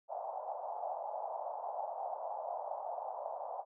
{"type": "band-pass noise", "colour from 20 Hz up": "pink", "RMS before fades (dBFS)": -41, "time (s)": [0.08, 3.65], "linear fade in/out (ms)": 50, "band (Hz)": [630, 860], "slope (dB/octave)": 48, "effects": []}